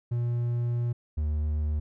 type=tone pair in turn; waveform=triangle; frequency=119.6 / 75.67 Hz; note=A#2 / D#2; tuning=+45 / -48 cents; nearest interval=minor sixth; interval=793 cents; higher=first; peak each=-23 dBFS; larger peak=neither; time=0.11-0.93 / 1.17-1.8 s; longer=first; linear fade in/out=10 ms; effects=none